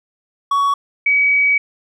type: tone pair in turn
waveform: triangle / sine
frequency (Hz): 1122 / 2271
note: C#6 / C#7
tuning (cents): +21 / +41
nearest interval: octave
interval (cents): 1220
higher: second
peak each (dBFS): -11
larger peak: neither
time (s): 0.51-0.74 / 1.06-1.58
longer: second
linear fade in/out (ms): 5
effects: none